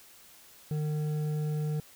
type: tone with hard clipping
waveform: sine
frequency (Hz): 151.6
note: D#3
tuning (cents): -45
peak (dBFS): -30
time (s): 0.71-1.8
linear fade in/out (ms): 2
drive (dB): 7
effects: white hiss -55 dBFS RMS until 1.95 s